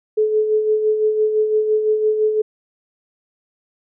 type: tone with tremolo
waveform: sine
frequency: 430.2 Hz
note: A4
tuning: 39 cents flat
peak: -12 dBFS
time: 0.17-2.42 s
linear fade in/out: 10 ms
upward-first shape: sine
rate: 5.9 Hz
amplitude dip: 50%
effects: none